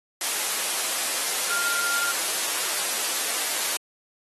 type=tone in noise; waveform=sine; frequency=1396.9 Hz; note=F6; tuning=in tune; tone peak=-27 dBFS; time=1.5-2.11 s; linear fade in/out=2 ms; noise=white; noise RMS=-26 dBFS; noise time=0.21-3.77 s; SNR=-4 dB; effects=high-pass 400 Hz 12 dB/octave + AAC 32 kbps